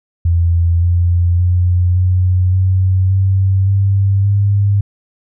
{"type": "tone with pitch steps", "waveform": "sine", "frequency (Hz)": [85, 87.09, 89.23, 91.42, 93.66, 95.96, 98.32, 100.73], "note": ["F2", "F2", "F2", "F#2", "F#2", "G2", "G2", "G2"], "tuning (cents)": [-46, -4, 38, -20, 22, -36, 6, 48], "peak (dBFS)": -9, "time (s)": [0.25, 4.81], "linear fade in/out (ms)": 5, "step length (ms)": 570, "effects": []}